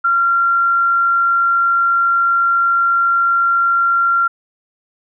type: tone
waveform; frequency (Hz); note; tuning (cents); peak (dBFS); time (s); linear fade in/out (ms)
sine; 1377; F6; -25; -11; 0.04-4.28; 10
effects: none